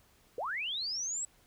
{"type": "linear sweep", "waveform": "sine", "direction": "up", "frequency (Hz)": [421.5, 7902], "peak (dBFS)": -33, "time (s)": [0.38, 1.25], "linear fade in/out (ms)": 2, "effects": ["pink hiss -65 dBFS RMS until 1.46 s"]}